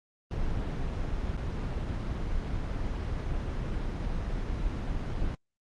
brown noise with dropouts, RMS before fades -31 dBFS, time 0.31-5.35 s, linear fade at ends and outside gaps 2 ms, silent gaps 1.368-1.374 s, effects low-pass 5000 Hz 12 dB/octave + Opus 24 kbps

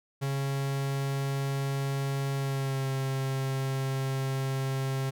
45% pulse tone with pitch glide, 137.6 to 134.07 Hz, C#3 to C3, -12 to +43 cents, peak -28 dBFS, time 0.21-5.11 s, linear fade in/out 20 ms, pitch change -45 cents, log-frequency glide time 2.35-2.89 s, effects none

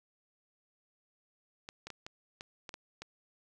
clicks, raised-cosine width 0.2 ms, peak -26 dBFS, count 8, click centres 1.689 / 1.87 / 1.903 / 2.065 / 2.409 / 2.692 / 2.741 / 3.02 s, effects none

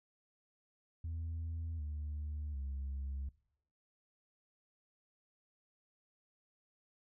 sine tone with pitch steps, 82 / 74.76 / 68.16 Hz, E2 / D2 / C#2, -9 / +31 / -29 cents, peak -36 dBFS, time 1.04-3.29 s, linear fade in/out 5 ms, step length 750 ms, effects noise-tail reverb RT60 0.7 s tail -21 dB re dry + tanh soft clip ceiling -36 dBFS

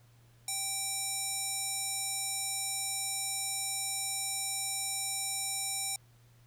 square tone with band-pass filter, 780 Hz, G5, 9 cents flat, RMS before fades -35 dBFS, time 0.48-5.96 s, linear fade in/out 2 ms, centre 8500 Hz, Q 2.3, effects added 118 Hz sine -59 dBFS peak until 6.46 s + pink hiss -67 dBFS RMS until 6.46 s

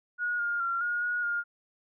sine tone with pitch steps, 1448 / 1414 / 1375 / 1433 / 1449 / 1415 Hz, F#6 / F6 / F6 / F6 / F#6 / F6, -38 / +21 / -27 / +44 / -37 / +22 cents, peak -27 dBFS, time 0.18-1.44 s, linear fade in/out 50 ms, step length 210 ms, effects none

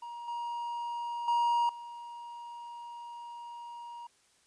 triangle tone with level steps, 947 Hz, A#5, 27 cents sharp, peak -38 / -32 / -23 / -40 dBFS, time 0.02-4.07 s, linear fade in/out 5 ms, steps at 0.28 / 1.28 / 1.69 s, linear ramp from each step 2 ms, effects white hiss -67 dBFS RMS until 4.46 s + resampled to 22050 Hz

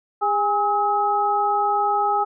sine tone cluster, 406.6 / 821 / 1279 Hz, G#4 / G#5 / D#6, -37 / -20 / +47 cents, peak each -27 / -19 / -23 dBFS, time 0.21-2.25 s, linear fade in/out 20 ms, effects none

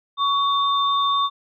sine tone pair together, 1122 / 3602 Hz, C#6 / A7, +21 / +40 cents, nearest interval octave + minor sixth, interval 2019 cents, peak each -18 / -24 dBFS, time 0.17-1.3 s, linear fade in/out 50 ms, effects none

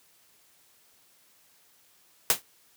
white noise with exponential decay, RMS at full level -17 dBFS, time 2.3-2.42 s, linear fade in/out 1 ms, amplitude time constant 24 ms, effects white hiss -62 dBFS RMS until 2.76 s + high-pass 80 Hz 12 dB/octave

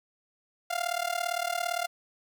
sawtooth tone with amplitude modulation, 698.5 Hz, F5, in tune, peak -21 dBFS, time 0.7-1.87 s, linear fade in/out 10 ms, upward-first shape sine, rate 37.6 Hz, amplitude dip 90%, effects none

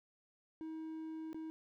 triangle tone with dropouts, 318.4 Hz, D#4, 40 cents sharp, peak -40 dBFS, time 0.61-1.5 s, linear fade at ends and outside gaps 0 ms, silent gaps 1.33-1.345 s, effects none

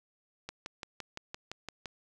click train, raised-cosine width 0.2 ms, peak -22 dBFS, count 9, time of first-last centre 0.49-1.858 s, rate 5.85 Hz, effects 10-bit

